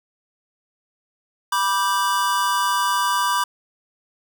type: chord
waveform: square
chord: G major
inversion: first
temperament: just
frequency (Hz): 980 / 1176 / 1568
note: B5 / D6 / G6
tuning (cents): -14 / +2 / 0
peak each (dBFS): -22 / -23 / -27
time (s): 1.52-3.44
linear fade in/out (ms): 5
effects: none